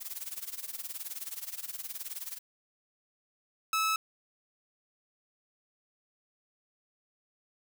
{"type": "noise with tremolo", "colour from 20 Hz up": "blue", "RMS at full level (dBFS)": -37, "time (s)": [0, 2.39], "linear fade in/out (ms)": 20, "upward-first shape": "sine", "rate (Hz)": 19, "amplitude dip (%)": 85}
{"type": "tone", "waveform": "sawtooth", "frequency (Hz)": 1300, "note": "E6", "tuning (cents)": -24, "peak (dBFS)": -23, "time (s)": [3.73, 3.96], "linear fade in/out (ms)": 2}
{"effects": []}